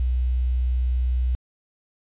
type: tone with quantisation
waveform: sine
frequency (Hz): 62.2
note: B1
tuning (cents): +13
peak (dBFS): -19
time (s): 0-1.35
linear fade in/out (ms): 0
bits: 8
effects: resampled to 8000 Hz